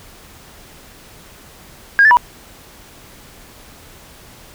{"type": "tone with pitch steps", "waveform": "sine", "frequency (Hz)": [1626, 1751, 971], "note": ["G#6", "A6", "B5"], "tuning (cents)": [-37, -9, -30], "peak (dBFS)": -5, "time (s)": [1.99, 2.17], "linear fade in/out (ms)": 0, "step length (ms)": 60, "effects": ["tanh soft clip ceiling -1 dBFS", "pink hiss -42 dBFS RMS until 4.54 s"]}